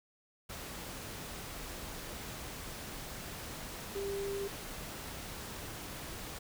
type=tone in noise; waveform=sine; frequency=397.3 Hz; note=G4; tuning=23 cents sharp; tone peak=-35 dBFS; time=3.95-4.48 s; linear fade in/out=10 ms; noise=pink; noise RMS=-44 dBFS; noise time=0.49-6.39 s; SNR=+6 dB; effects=none